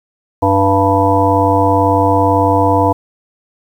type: harmonic tone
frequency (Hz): 98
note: G2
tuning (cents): 0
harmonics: 1 / 3 / 5 / 7 / 9 / 10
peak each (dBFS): -16 / -16 / -16 / -16 / -16 / -16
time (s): 0.42-2.93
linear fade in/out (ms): 10
effects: 7-bit